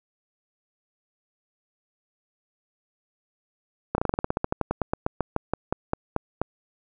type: slowing click train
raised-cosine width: 1 ms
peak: -9 dBFS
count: 24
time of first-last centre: 3.95-6.416 s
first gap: 31 ms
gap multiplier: 1.1
effects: none